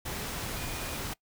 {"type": "tone in noise", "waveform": "sine", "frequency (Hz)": 2446, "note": "D#7", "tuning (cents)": -30, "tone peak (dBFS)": -45, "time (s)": [0.56, 0.97], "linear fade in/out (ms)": 10, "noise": "pink", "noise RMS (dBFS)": -36, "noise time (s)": [0.05, 1.14], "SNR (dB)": -12, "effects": ["noise-tail reverb RT60 0.1 s tail -22 dB re dry"]}